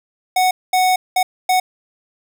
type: tone bursts at uneven times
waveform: square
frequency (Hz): 740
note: F#5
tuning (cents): 0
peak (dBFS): -13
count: 4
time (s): 0.36-0.51 / 0.73-0.96 / 1.16-1.23 / 1.49-1.6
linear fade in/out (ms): 5
effects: none